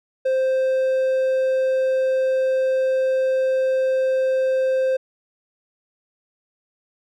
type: tone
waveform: triangle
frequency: 523.3 Hz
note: C5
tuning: in tune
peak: -15 dBFS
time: 0.25-4.97 s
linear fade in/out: 10 ms
effects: none